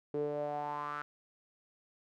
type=tone with band-pass filter sweep; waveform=sawtooth; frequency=146.83 Hz; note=D3; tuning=in tune; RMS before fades=-37 dBFS; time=0.14-1.02 s; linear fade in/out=0 ms; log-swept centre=400 to 1400 Hz; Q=5.8; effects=none